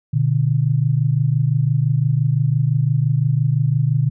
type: tone pair together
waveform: sine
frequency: 122 / 147.86 Hz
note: B2 / D3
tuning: -21 / +12 cents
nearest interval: minor third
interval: 333 cents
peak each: -17 dBFS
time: 0.13-4.1 s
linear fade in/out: 10 ms
effects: none